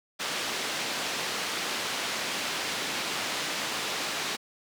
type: band-pass noise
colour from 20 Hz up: white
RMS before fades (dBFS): -32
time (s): 0.19-4.37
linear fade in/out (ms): 20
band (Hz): 180 to 4400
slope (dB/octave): 12
effects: none